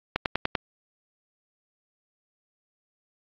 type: click train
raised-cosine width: 0.3 ms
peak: -7 dBFS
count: 5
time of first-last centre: 0.16-0.552 s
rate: 10.2 Hz
effects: low-pass 4000 Hz 12 dB/octave + AAC 32 kbps